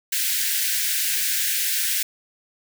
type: high-pass noise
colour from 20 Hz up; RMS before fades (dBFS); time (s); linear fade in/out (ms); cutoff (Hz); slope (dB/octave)
white; -23; 0.12-2.03; 5; 1500; 96
effects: none